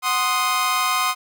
sawtooth chord, C diminished, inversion second, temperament equal, 740 / 1046.5 / 1244.5 Hz, Gb5 / C6 / Eb6, 0 / 0 / 0 cents, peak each -24 / -18 / -18 dBFS, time 0.02-1.15 s, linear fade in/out 50 ms, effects none

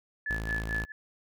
sine tone with tremolo, 1724 Hz, A6, 36 cents flat, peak -28 dBFS, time 0.26-0.92 s, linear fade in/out 2 ms, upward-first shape sine, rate 4.5 Hz, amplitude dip 95%
sawtooth tone, 54.9 Hz, A1, 3 cents flat, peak -29 dBFS, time 0.3-0.85 s, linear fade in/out 0 ms
clicks, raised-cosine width 0.3 ms, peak -28 dBFS, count 5, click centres 0.502 / 0.581 / 0.635 / 0.754 / 0.838 s
effects none

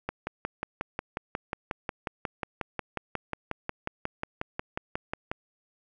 click train, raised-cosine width 0.5 ms, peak -15 dBFS, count 30, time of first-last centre 0.09-5.315 s, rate 5.55 Hz, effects none

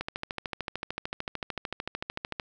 click train, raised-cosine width 0.3 ms, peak -16 dBFS, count 33, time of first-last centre 0.01-2.398 s, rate 13.4 Hz, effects none

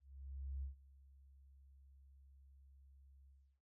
sine tone with ADSR envelope, 67.8 Hz, C#2, 38 cents flat, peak -40 dBFS, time 0-3.61 s, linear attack 630 ms, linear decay 120 ms, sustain -21 dB, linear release 330 ms, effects none

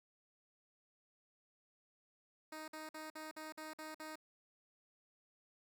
10% pulse tone bursts, 311.5 Hz, D#4, 2 cents sharp, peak -38 dBFS, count 8, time 2.52-4.157 s, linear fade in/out 5 ms, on 160 ms, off 51 ms, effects none

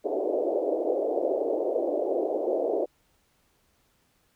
white band-pass noise, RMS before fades -27 dBFS, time 0.04-2.86 s, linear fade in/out 20 ms, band 320 to 640 Hz, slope 48 dB/octave, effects pink hiss -68 dBFS RMS until 4.35 s

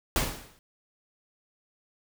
pink noise with exponential decay, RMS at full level -23 dBFS, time 0.16-0.59 s, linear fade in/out 1 ms, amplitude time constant 93 ms, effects none

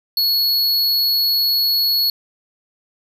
square tone, 4362 Hz, C#8, 29 cents flat, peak -15 dBFS, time 0.17-2.1 s, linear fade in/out 2 ms, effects none

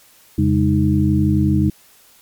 sine tone cluster, 86.5 / 138 / 205.7 / 311.2 Hz, F2 / C#3 / G#3 / D#4, -16 / -7 / -16 / 0 cents, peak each -18 dBFS, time 0.38-1.7 s, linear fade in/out 5 ms, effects white hiss -50 dBFS RMS until 2.21 s + MP3 96 kbps

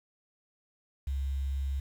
sine tone with quantisation, 68.3 Hz, C#2, 25 cents flat, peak -29 dBFS, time 1.07-1.8 s, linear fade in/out 5 ms, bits 9, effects none

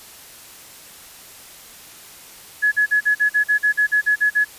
sine tone bursts, 1694 Hz, G#6, 34 cents sharp, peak -13 dBFS, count 13, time 2.62-4.448 s, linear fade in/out 20 ms, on 100 ms, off 44 ms, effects white hiss -42 dBFS RMS until 4.58 s + resampled to 32000 Hz

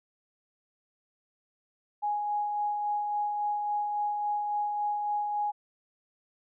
sine tone with tremolo, 830.6 Hz, G#5, in tune, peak -26 dBFS, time 2.02-5.52 s, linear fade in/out 20 ms, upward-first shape sine, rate 3.6 Hz, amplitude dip 30%, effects none

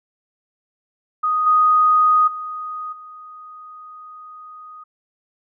sine tone with level steps, 1244.5 Hz, D#6, in tune, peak -16 / -11 / -26 / -36 dBFS, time 1.23-4.84 s, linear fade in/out 10 ms, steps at 1.46 / 2.27 / 2.92 s, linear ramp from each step 10 ms, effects none

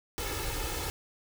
pink noise with comb filter, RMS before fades -34 dBFS, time 0.18-0.9 s, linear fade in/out 0 ms, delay 2.3 ms, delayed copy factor +0.85, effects none

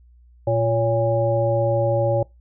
harmonic tone with a mistuned harmonic, 116.54 Hz, A#2, in tune, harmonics 1 / 3 / 5 / 7, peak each -22 / -27 / -19 / -28 dBFS, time 0.47-2.23 s, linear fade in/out 5 ms, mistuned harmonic 5, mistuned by -55 cents, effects noise-tail reverb RT60 0.2 s tail -23 dB re dry + added 60 Hz sine -48 dBFS peak until 2.4 s

